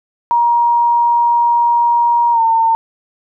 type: tone with pitch glide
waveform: sine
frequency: 946 to 906.4 Hz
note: A#5 to A#5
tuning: +25 to -49 cents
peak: -9 dBFS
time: 0.31-2.75 s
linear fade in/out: 0 ms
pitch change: -74 cents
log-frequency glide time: 2.32-2.41 s
effects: none